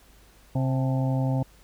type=harmonic tone with a mistuned harmonic; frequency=131.9 Hz; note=C3; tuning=14 cents sharp; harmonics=1 / 2 / 4 / 5 / 6 / 7; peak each=-23 / -29 / -35 / -37 / -39 / -40 dBFS; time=0.55-1.43 s; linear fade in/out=5 ms; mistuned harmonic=7; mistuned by=-80 cents; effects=added 50 Hz sine -55 dBFS peak until 1.63 s + pink hiss -57 dBFS RMS until 1.63 s